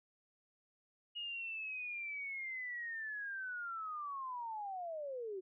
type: linear sweep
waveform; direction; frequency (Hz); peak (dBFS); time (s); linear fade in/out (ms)
sine; down; 2880 to 361.6; -40; 1.15-5.41; 20
effects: none